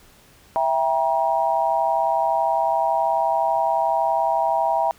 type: chord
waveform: sine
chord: E diminished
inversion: none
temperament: just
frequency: 659.3 / 791.1 / 949.3 Hz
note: E5 / G5 / Bb5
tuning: 0 / +16 / +31 cents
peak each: -22 dBFS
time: 0.56-4.91 s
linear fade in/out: 0 ms
effects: pink hiss -52 dBFS RMS until 4.98 s